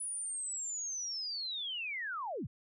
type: linear sweep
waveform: sine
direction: down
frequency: 9956 to 68.2 Hz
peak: -36 dBFS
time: 0-2.47 s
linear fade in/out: 10 ms
effects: none